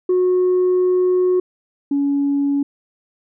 sine tone pair in turn, 365 / 282 Hz, F#4 / C#4, -24 / +30 cents, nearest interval major third, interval 446 cents, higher first, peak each -11 / -14 dBFS, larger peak first, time 0.09-1.4 / 1.91-2.63 s, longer first, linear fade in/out 5 ms, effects tanh soft clip ceiling -11 dBFS

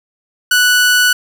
sawtooth tone, 1480 Hz, F#6, in tune, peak -5 dBFS, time 0.51-1.13 s, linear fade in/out 5 ms, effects none

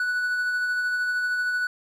triangle tone with tremolo, 1480 Hz, F#6, in tune, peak -20 dBFS, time 0-1.67 s, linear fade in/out 2 ms, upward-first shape sine, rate 13 Hz, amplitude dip 25%, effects none

